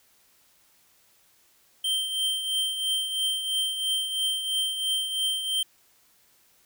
square tone with tremolo, 3136 Hz, G7, in tune, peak -23 dBFS, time 1.84-5.63 s, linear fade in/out 5 ms, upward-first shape triangle, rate 3 Hz, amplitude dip 60%, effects white hiss -62 dBFS RMS until 6.65 s

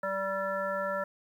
harmonic tone, 193.8 Hz, G3, 20 cents flat, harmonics 1 / 3 / 5 / 7 / 9, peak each -43 / -32 / -39 / -35 / -38 dBFS, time 0.03-1.04 s, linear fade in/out 5 ms, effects 10-bit

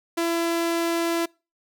sawtooth tone, 336.1 Hz, E4, 34 cents sharp, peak -18 dBFS, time 0.17-1.26 s, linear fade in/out 10 ms, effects noise-tail reverb RT60 0.3 s tail -26 dB re dry

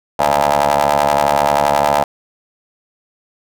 20% pulse ring-modulated tone, 72.5 Hz, D2, 22 cents flat, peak -4 dBFS, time 0.19-2.04 s, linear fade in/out 5 ms, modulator 756 Hz, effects none

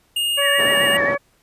square tone, 2840 Hz, F7, 28 cents sharp, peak -19 dBFS, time 0.16-0.97 s, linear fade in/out 5 ms
harmonic tone, 566 Hz, C#5, 36 cents sharp, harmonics 1 / 2 / 3 / 4, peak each -21 / -26 / -25 / -29 dBFS, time 0.37-1.18 s, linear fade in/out 20 ms
sine tone with vibrato, 1844 Hz, A#6, 19 cents flat, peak -19 dBFS, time 0.41-1.13 s, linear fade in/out 50 ms, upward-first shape sine, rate 7.6 Hz, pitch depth 90 cents each way
white band-pass noise, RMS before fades -27 dBFS, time 0.58-1.16 s, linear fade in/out 20 ms, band 140 to 640 Hz, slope 12 dB/octave
effects pink hiss -60 dBFS RMS until 1.42 s + resampled to 32000 Hz

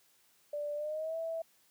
sine tone with pitch glide, 587.3 to 655.4 Hz, D5 to E5, 0 to -10 cents, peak -34 dBFS, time 0.53-1.42 s, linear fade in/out 5 ms, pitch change +190 cents, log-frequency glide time 0.75-1.17 s, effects white hiss -68 dBFS RMS until 1.7 s + high-pass 100 Hz 12 dB/octave

